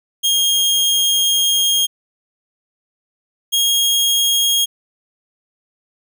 sawtooth tone pair in turn, 3241 / 3264 Hz, G#7 / G#7, -43 / -31 cents, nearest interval unison, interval 12 cents, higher second, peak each -10 dBFS, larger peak neither, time 0.23-1.87 / 3.52-4.66 s, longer first, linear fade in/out 20 ms, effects none

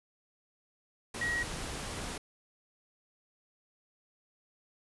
sine tone in noise, 1903 Hz, A#6, 35 cents sharp, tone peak -30 dBFS, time 1.21-1.43 s, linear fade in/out 5 ms, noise pink, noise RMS -39 dBFS, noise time 1.14-2.18 s, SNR +6 dB, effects resampled to 24000 Hz

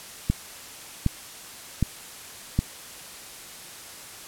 click train, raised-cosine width 5 ms, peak -8 dBFS, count 4, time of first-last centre 0.3-2.59 s, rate 1.31 Hz, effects white hiss -42 dBFS RMS until 4.27 s + low-pass 12000 Hz 12 dB/octave

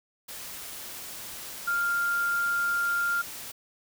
sine tone in noise, 1396.9 Hz, F6, in tune, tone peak -24 dBFS, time 1.67-3.22 s, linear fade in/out 10 ms, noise white, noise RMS -40 dBFS, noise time 0.28-3.52 s, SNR +13 dB, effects none

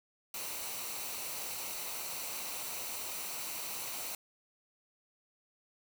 white noise with comb filter, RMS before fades -40 dBFS, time 0.34-4.15 s, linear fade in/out 2 ms, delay 0.59 ms, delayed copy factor -0.5, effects none

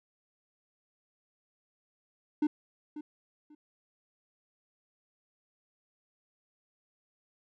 triangle tone with echo, 300 Hz, D4, 37 cents sharp, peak -22 dBFS, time 2.42-2.47 s, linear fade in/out 5 ms, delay 540 ms, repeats 2, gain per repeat -14 dB, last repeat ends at 3.55 s, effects none

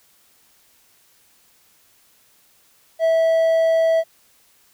triangle tone, 653 Hz, E5, 17 cents flat, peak -12 dBFS, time 2.99-4.04 s, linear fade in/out 50 ms, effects white hiss -57 dBFS RMS until 4.73 s

